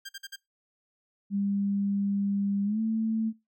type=tone bursts; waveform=15% pulse; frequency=1595 Hz; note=G6; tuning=30 cents sharp; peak=-31 dBFS; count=4; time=0.05-0.361 s; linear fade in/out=10 ms; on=41 ms; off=49 ms
type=tone with pitch glide; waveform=sine; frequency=200 to 221.9 Hz; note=G3 to A3; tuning=+35 to +15 cents; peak=-25 dBFS; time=1.3-3.33 s; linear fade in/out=50 ms; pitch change=+180 cents; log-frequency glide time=2.64-2.8 s
effects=noise-tail reverb RT60 0.2 s tail -22 dB re dry